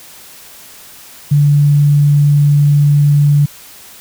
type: tone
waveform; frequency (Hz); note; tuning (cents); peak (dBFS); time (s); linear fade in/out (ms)
sine; 145.2; D3; -19; -6; 1.31-3.46; 10
effects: white hiss -37 dBFS RMS until 4 s